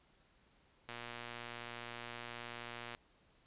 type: click train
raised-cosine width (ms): 0.3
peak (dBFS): -29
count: 246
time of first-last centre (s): 0.89-2.949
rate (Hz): 119
effects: pink hiss -70 dBFS RMS until 3.46 s + resampled to 8000 Hz